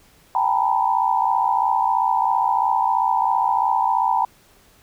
sine tone cluster, 784 / 869 / 932 / 987 Hz, G5 / A5 / A#5 / B5, 0 / -22 / -1 / -1 cents, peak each -22 dBFS, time 0.35-4.25 s, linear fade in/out 2 ms, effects pink hiss -54 dBFS RMS until 4.82 s

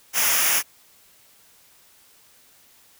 white noise with comb filter, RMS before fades -20 dBFS, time 0.13-0.63 s, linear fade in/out 50 ms, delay 0.24 ms, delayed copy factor -0.7, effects white hiss -55 dBFS RMS until 2.99 s

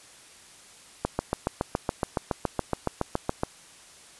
click train, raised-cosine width 1 ms, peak -10 dBFS, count 18, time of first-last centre 1.05-3.434 s, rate 7.13 Hz, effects white hiss -51 dBFS RMS until 4.19 s + resampled to 24000 Hz

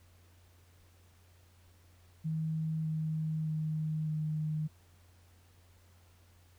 sine tone with pitch steps, 158.5 / 157.13 / 155.78 / 154.43 Hz, D#3 / D#3 / D#3 / D#3, +32 / +17 / +2 / -13 cents, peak -31 dBFS, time 2.24-4.68 s, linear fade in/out 20 ms, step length 610 ms, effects added 88 Hz sine -60 dBFS peak until 6.58 s + pink hiss -67 dBFS RMS until 6.58 s

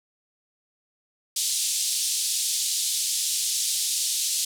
white band-pass noise, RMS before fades -26 dBFS, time 1.36-4.45 s, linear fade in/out 5 ms, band 3500 to 9900 Hz, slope 24 dB/octave, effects none

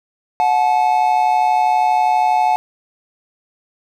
triangle tone pair together, 731.7 / 864 Hz, F#5 / A5, -20 / -32 cents, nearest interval minor third, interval 288 cents, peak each -13 dBFS, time 0.4-2.56 s, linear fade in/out 0 ms, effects none

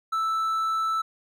triangle tone with hard clipping, 1318.5 Hz, E6, in tune, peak -24 dBFS, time 0.12-1.02 s, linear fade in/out 10 ms, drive 6 dB, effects none

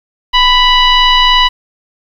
sine tone with frequency modulation, 1975.5 Hz, B6, in tune, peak -5 dBFS, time 0.33-1.49 s, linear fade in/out 20 ms, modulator 977 Hz, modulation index 1.8, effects 7-bit

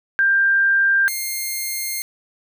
sine / 5% pulse tone pair in turn, 1588 / 2120 Hz, G6 / C7, +22 / +22 cents, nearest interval perfect fourth, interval 500 cents, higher second, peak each -13 dBFS, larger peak neither, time 0.19-1.08 / 1.08-2.02 s, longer second, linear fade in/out 0 ms, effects none

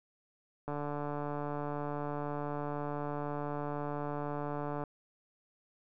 click train, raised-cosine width 1 ms, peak -24 dBFS, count 608, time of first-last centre 0.68-4.838 s, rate 146 Hz, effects none

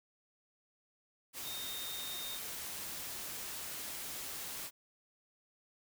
sine tone in noise, 3686 Hz, A#7, 20 cents flat, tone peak -43 dBFS, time 1.43-2.4 s, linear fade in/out 50 ms, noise white, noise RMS -43 dBFS, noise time 1.33-4.71 s, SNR -3 dB, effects none

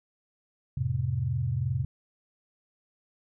sine chord, F major, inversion none, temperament equal with one note detuned, 87.31 / 108.67 / 130.81 Hz, F2 / A2 / C3, 0 / -21 / 0 cents, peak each -33 / -31 / -28 dBFS, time 0.77-1.85 s, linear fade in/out 5 ms, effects none

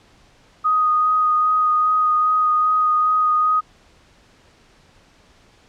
sine tone with vibrato, 1244.5 Hz, D#6, in tune, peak -14 dBFS, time 0.64-3.61 s, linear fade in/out 20 ms, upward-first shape sine, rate 2.5 Hz, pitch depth 12 cents each way, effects pink hiss -53 dBFS RMS until 5.68 s + low-pass 6000 Hz 12 dB/octave

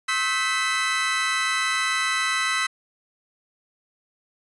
30% pulse tone cluster, 1069 / 1289 / 1542 / 1987 Hz, C6 / E6 / G6 / B6, +37 / -39 / -29 / +10 cents, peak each -29 / -24 / -27 / -22 dBFS, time 0.08-2.67 s, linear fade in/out 10 ms, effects resampled to 24000 Hz

